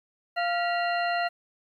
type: harmonic tone with a mistuned harmonic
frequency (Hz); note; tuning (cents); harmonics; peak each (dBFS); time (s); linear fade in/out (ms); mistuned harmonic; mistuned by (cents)
695; F5; -9; 1 / 2 / 3 / 4 / 6; -26 / -32 / -33 / -35 / -39; 0.36-1.29; 20; 3; -130
effects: 10-bit